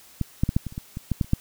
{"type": "clicks", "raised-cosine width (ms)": 5, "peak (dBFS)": [-11, -7, -11, -7, -18, -29, -18, -19, -10, -9, -30, -6], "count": 12, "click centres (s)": [0.213, 0.435, 0.491, 0.565, 0.667, 0.724, 0.779, 0.971, 1.117, 1.212, 1.245, 1.334], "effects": ["white hiss -51 dBFS RMS until 1.4 s"]}